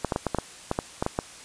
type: clicks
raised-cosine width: 1 ms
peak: -10 dBFS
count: 11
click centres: 0.047 / 0.122 / 0.161 / 0.267 / 0.347 / 0.386 / 0.714 / 0.789 / 1.025 / 1.064 / 1.189 s
effects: white hiss -45 dBFS RMS until 1.44 s + resampled to 22050 Hz